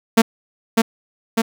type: tone with echo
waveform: sawtooth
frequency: 226.5 Hz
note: A#3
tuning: 50 cents flat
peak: -4 dBFS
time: 0.17-0.22 s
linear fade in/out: 10 ms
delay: 600 ms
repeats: 2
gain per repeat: -3 dB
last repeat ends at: 1.42 s
effects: none